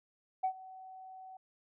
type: tone with ADSR envelope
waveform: sine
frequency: 754 Hz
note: F#5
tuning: 32 cents sharp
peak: -26 dBFS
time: 0.43-1.37 s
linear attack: 14 ms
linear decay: 81 ms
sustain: -21 dB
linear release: 4 ms
effects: tanh soft clip ceiling -24 dBFS